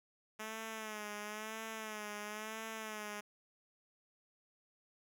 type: tone with vibrato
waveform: 5% pulse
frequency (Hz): 215.1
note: A3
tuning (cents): -39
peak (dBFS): -31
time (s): 0.39-3.21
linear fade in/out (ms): 10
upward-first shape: sine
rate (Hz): 0.99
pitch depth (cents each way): 60
effects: none